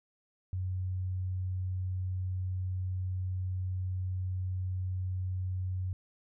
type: tone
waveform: sine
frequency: 92.5 Hz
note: F#2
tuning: in tune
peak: -31 dBFS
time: 0.53-5.93 s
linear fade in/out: 0 ms
effects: none